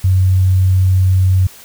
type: tone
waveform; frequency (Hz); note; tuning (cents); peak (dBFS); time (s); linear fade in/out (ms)
sine; 93.4; F#2; +17; -8; 0.04-1.47; 5
effects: white hiss -39 dBFS RMS until 1.64 s